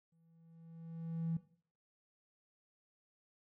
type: tone with exponential growth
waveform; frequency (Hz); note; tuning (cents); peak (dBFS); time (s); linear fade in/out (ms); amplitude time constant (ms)
triangle; 164.81; E3; 0; -29; 0.12-1.37; 5; 270
effects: noise-tail reverb RT60 0.5 s tail -19 dB re dry + tanh soft clip ceiling -30 dBFS